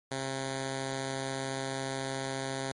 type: tone with notch filter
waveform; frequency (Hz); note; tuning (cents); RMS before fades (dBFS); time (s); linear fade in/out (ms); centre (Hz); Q
5% pulse; 134.1; C3; +43; -35; 0.11-2.72; 5; 1200; 1.9
effects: MP3 48 kbps